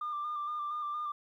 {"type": "tone with vibrato", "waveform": "sine", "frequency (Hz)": 1195, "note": "D6", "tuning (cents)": 30, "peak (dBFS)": -32, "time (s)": [0.01, 1.12], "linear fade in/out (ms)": 5, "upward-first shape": "square", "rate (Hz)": 4.3, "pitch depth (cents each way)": 24, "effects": ["tanh soft clip ceiling -30 dBFS", "12-bit"]}